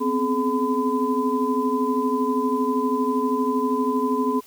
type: tone cluster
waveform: sine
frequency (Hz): 250.3 / 262.9 / 424.4 / 1011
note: B3 / C4 / G#4 / B5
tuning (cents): +23 / +8 / +38 / +40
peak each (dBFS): -25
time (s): 0-4.41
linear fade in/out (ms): 20
effects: white hiss -50 dBFS RMS until 4.46 s